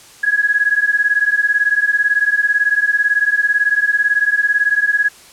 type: beating tone pair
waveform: sine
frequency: 1661.2 / 1679.2 Hz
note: G#6 / G#6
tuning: 0 / +19 cents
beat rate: 18 Hz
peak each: -15 dBFS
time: 0.23-5.09 s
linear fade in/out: 10 ms
effects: white hiss -42 dBFS RMS until 5.32 s + low-pass 10000 Hz 12 dB/octave